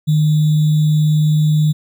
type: tone with sample-and-hold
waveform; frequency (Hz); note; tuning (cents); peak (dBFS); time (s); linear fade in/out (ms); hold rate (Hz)
sine; 153.1; D#3; -28; -10; 0.07-1.73; 20; 3675
effects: none